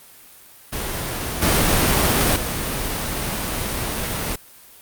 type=noise with level steps; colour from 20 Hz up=pink; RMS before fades=-26 / -17 / -24 dBFS; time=0.72-4.36 s; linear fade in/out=10 ms; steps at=1.42 / 2.36 s; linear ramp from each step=2 ms; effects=white hiss -46 dBFS RMS until 4.81 s + Opus 32 kbps